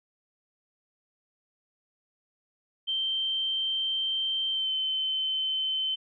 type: tone with pitch glide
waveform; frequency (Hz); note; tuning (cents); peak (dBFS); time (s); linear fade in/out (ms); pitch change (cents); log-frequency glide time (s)
sine; 3129 to 3073; G7 to G7; -4 to -35; -26; 2.87-5.96; 20; -31; 4.51-4.71
effects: none